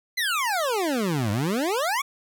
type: exponential two-way sweep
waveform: 25% pulse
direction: down then up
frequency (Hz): 2093 to 98 to 1173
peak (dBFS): -19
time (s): 0.17-2.02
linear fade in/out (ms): 10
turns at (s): 1.31
effects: none